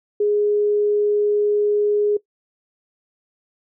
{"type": "tone", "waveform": "sine", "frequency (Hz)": 415.3, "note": "G#4", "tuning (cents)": 0, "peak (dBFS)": -15, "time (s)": [0.2, 2.17], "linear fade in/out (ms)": 5, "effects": ["noise-tail reverb RT60 0.1 s tail -19 dB re dry"]}